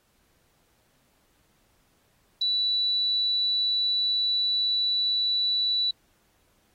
sine tone, 3951 Hz, B7, in tune, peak -22 dBFS, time 2.41-5.91 s, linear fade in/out 5 ms, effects pink hiss -67 dBFS RMS until 6.74 s + AAC 48 kbps

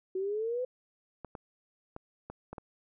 sine exponential sweep, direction up, 370 to 513 Hz, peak -30 dBFS, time 0.15-0.65 s, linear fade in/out 5 ms
clicks, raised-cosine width 1 ms, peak -27 dBFS, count 6, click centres 1.247 / 1.352 / 1.964 / 2.3 / 2.53 / 2.582 s
effects none

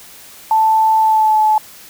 sine tone with pitch glide, 880 to 861.9 Hz, A5 to A5, 0 to -36 cents, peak -9 dBFS, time 0.51-1.58 s, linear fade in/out 2 ms, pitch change -36 cents, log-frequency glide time 1-1.39 s, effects white hiss -39 dBFS RMS until 1.89 s

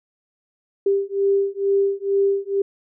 sine beating tone pair, 394.7 / 396.9 Hz, G4 / G4, +12 / +22 cents, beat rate 2.2 Hz, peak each -20 / -20 dBFS, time 0.86-2.62 s, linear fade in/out 5 ms, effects none

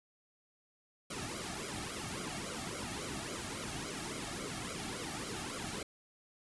pink noise with flanger, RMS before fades -41 dBFS, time 1.1-5.83 s, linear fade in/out 5 ms, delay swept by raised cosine 1.1 to 2.06 ms, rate 3.6 Hz, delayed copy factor -0.9, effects resampled to 24000 Hz

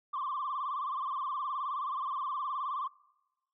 sine tone with vibrato, 1108.7 Hz, C#6, in tune, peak -31 dBFS, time 0.13-2.88 s, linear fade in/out 10 ms, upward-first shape sine, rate 19 Hz, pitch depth 130 cents each way, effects noise-tail reverb RT60 1.0 s tail -22 dB re dry + tanh soft clip ceiling -28 dBFS

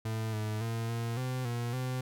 40% pulse tone with pitch steps, 110.9 / 107.6 / 114.3 / 116.2 / 128 / 119.1 / 127.9 Hz, A2 / A2 / A#2 / A#2 / C3 / A#2 / C3, +14 / -38 / -34 / -5 / -38 / +38 / -39 cents, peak -31 dBFS, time 0.05-2.01 s, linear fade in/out 5 ms, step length 280 ms, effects none

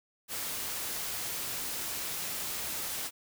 white noise, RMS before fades -36 dBFS, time 0.28-3.11 s, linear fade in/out 50 ms, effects none

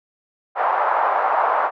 white band-pass noise, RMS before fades -19 dBFS, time 0.55-1.71 s, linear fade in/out 50 ms, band 660 to 1100 Hz, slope 24 dB/octave, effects none

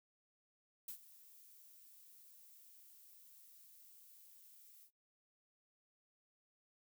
violet noise with ADSR envelope, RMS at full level -45 dBFS, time 0.88-4.91 s, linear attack 6 ms, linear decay 86 ms, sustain -17 dB, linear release 77 ms, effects noise-tail reverb RT60 0.2 s tail -25 dB re dry

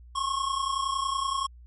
square tone pair together, 1069.3 / 1100 Hz, C6 / C#6, +37 / -14 cents, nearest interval unison, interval 49 cents, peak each -31 / -29 dBFS, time 0.15-1.47 s, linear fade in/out 10 ms, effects added 60 Hz sine -46 dBFS peak until 1.66 s + MP3 48 kbps

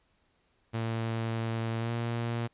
sawtooth tone with pitch glide, 113.8 to 117.2 Hz, A#2 to A#2, -41 to +10 cents, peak -26 dBFS, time 0.73-2.48 s, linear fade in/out 20 ms, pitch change +51 cents, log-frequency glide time 1.78-1.91 s, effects pink hiss -71 dBFS RMS until 2.53 s + resampled to 8000 Hz

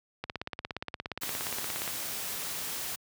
click train, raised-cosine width 0.3 ms, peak -18 dBFS, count 29, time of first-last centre 0.24-1.877 s, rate 17.1 Hz
white noise, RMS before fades -36 dBFS, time 1.21-2.96 s, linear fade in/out 10 ms
effects high-pass 60 Hz 12 dB/octave

